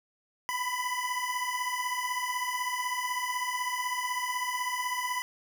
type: beating tone pair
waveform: 25% pulse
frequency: 987.8 / 1003.8 Hz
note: B5 / B5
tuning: 0 / +28 cents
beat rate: 16 Hz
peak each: -29 dBFS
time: 0.49-5.22 s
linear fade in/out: 0 ms
effects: none